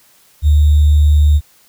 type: tone with sample-and-hold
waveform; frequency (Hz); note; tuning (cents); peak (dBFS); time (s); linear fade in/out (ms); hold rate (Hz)
sine; 74.5; D2; +25; -6; 0.42-1.41; 50; 3675
effects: white hiss -50 dBFS RMS until 1.68 s

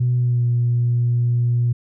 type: tone with pitch glide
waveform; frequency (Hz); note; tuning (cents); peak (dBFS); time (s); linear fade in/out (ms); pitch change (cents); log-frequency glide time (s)
sine; 123.47 to 120.23; B2 to B2; 0 to -46; -14; 0-1.73; 10; -46; 0.17-0.45
effects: tanh soft clip ceiling -11 dBFS

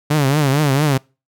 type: tone with vibrato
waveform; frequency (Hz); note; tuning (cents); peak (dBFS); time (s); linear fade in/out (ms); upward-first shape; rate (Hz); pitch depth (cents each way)
sawtooth; 143; D3; -46; -9; 0.1-0.98; 10; triangle; 4.4; 160
effects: noise-tail reverb RT60 0.3 s tail -25 dB re dry

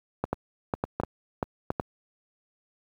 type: clicks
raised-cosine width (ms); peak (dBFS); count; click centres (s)
1; -12; 9; 0.24 / 0.33 / 0.738 / 0.839 / 1 / 1.035 / 1.428 / 1.704 / 1.798
effects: high-pass 60 Hz 12 dB/octave + 9-bit

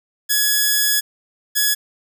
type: tone pair in turn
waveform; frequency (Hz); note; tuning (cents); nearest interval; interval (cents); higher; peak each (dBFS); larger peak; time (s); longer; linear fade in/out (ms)
5% pulse; 1690 / 1690; G#6 / G#6; +30 / +30; unison; 0; neither; -4; neither; 0.29-1.01 / 1.55-1.75; first; 20
effects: none

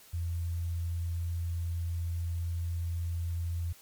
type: tone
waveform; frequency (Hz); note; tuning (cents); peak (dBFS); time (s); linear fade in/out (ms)
sine; 84.9; F2; -48; -30; 0.13-3.73; 10
effects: white hiss -56 dBFS RMS until 3.81 s + MP3 96 kbps

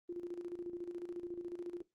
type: tone with tremolo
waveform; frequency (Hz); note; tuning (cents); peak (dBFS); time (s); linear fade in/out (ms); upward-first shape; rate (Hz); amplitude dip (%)
sine; 349.2; F4; 0; -38; 0.09-1.82; 5; square; 14; 60
effects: noise-tail reverb RT60 0.2 s tail -20 dB re dry + Opus 24 kbps

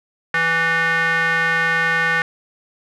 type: tone with band-pass filter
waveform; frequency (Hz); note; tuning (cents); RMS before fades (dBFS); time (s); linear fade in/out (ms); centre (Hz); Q
square; 164.81; E3; 0; -18; 0.34-2.22; 2; 1700; 5.3
effects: none

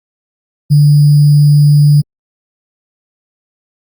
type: tone with sample-and-hold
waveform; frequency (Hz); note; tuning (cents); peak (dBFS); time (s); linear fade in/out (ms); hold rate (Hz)
sine; 146.83; D3; 0; -3; 0.7-2.02; 20; 4900
effects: Opus 32 kbps

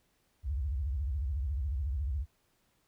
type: tone with vibrato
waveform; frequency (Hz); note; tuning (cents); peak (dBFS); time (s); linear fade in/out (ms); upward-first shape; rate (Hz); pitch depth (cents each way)
sine; 68.6; C#2; -17; -30; 0.43-2.26; 50; sine; 14; 280
effects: pink hiss -73 dBFS RMS until 2.87 s

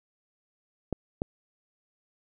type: clicks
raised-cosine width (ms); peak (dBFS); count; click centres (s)
2; -15; 2; 0.927 / 1.219
effects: none

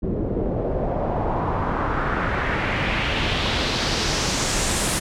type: noise with low-pass filter sweep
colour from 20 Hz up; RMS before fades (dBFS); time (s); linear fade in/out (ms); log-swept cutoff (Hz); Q
pink; -23; 0.02-5; 20; 360 to 10000; 2
effects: none

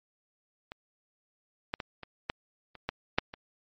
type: clicks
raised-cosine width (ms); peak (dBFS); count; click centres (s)
0.3; -24 / -14 / -18 / -25 / -13 / -30 / -14 / -6 / -24; 9; 0.719 / 1.739 / 1.802 / 2.033 / 2.299 / 2.753 / 2.89 / 3.185 / 3.339
effects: low-pass 5000 Hz 12 dB/octave + MP3 32 kbps

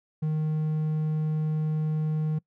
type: tone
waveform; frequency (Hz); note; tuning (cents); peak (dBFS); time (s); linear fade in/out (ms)
triangle; 155; D#3; -6; -22; 0.22-2.39; 10
effects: noise-tail reverb RT60 0.1 s tail -24 dB re dry

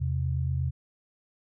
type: tone pair together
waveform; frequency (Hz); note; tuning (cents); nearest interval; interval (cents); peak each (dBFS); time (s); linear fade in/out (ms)
sine; 82.8 / 131.31; E2 / C3; +8 / +7; minor sixth; 799; -28; 0-0.71; 20
effects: none

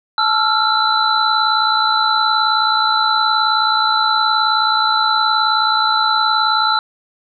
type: tone cluster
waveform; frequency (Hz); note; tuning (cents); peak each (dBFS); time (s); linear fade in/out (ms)
sine; 870 / 1329 / 1388 / 4005; A5 / E6 / F6 / B7; -20 / +14 / -11 / +23; -18; 0.18-6.79; 2
effects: none

